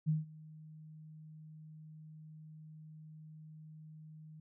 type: tone with ADSR envelope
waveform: sine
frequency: 155.56 Hz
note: D#3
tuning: in tune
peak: -27 dBFS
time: 0.06-4.4 s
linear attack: 30 ms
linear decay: 160 ms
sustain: -23 dB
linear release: 4 ms
effects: none